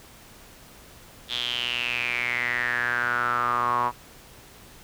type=tone with band-pass filter sweep; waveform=sawtooth; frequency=121.5 Hz; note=B2; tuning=28 cents flat; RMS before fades=-26 dBFS; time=1.28-3.92 s; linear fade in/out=50 ms; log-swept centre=3500 to 1000 Hz; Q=8.2; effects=pink hiss -49 dBFS RMS until 4.83 s